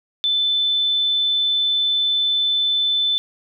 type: tone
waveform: sine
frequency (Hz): 3520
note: A7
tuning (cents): 0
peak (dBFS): -16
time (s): 0.24-3.18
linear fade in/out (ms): 0
effects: none